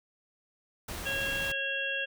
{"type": "noise", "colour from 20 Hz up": "pink", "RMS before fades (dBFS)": -39, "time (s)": [0.88, 1.52], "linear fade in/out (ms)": 5}
{"type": "harmonic tone", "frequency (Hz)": 547, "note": "C#5", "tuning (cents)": -23, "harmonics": [1, 3, 5, 6], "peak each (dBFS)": [-39, -33, -34, -38], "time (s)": [1.05, 2.06], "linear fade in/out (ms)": 20}
{"effects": []}